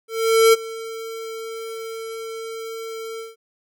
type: tone with ADSR envelope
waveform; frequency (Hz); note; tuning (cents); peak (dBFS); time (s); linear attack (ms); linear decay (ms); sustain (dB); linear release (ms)
square; 450.3; A4; +40; -10; 0.08-3.36; 450; 25; -20; 170
effects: none